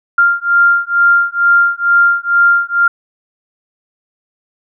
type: beating tone pair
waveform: sine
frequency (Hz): 1394 / 1396.2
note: F6 / F6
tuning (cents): -4 / -1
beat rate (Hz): 2.2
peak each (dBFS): -11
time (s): 0.18-2.88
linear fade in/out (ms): 5
effects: none